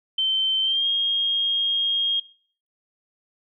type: tone with pitch glide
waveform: sine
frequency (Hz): 3098 to 3246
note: G7 to G#7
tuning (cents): -21 to -40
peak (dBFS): -19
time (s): 0.18-2.2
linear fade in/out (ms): 5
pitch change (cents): +81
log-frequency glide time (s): 0.62-0.87
effects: noise-tail reverb RT60 0.5 s tail -23 dB re dry